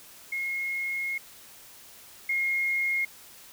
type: tone pair in turn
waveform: sine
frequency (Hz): 2157 / 2146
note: C#7 / C7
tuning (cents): -48 / +43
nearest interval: unison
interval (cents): 9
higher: first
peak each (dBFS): -28 / -24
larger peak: second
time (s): 0.32-1.18 / 2.29-3.05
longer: first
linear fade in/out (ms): 5
effects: white hiss -50 dBFS RMS until 3.52 s